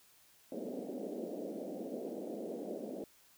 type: band-pass noise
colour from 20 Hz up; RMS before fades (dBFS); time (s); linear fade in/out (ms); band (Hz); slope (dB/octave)
pink; -42; 0.52-3.04; 2; 210 to 640; 48
effects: white hiss -65 dBFS RMS until 3.37 s